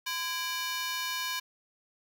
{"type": "ring-modulated tone", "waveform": "15% pulse", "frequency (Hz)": 1332, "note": "E6", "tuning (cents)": 18, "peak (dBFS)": -22, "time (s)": [0.06, 1.4], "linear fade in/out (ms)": 10, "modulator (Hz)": 311, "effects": []}